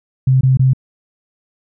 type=tone bursts; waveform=sine; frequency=130.9 Hz; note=C3; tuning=1 cent sharp; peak=-8 dBFS; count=3; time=0.27-0.734 s; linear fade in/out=5 ms; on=140 ms; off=22 ms; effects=none